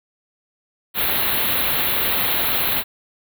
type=band-stop noise; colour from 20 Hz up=white; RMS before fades=-20 dBFS; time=0.94-2.84 s; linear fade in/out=50 ms; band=4200 to 11000 Hz; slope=96 dB/octave; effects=none